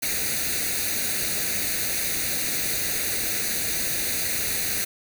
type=noise with comb filter; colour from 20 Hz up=white; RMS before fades=-26 dBFS; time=0.02-4.85 s; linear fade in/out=10 ms; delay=0.47 ms; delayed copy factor=+0.75; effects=none